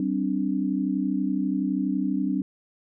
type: chord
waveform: sine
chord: G suspended fourth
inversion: none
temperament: equal with one note detuned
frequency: 192.52 / 261.6 / 293.7 Hz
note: G3 / C4 / D4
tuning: -31 / 0 / 0 cents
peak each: -27 / -27 / -27 dBFS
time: 0-2.42 s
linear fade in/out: 2 ms
effects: none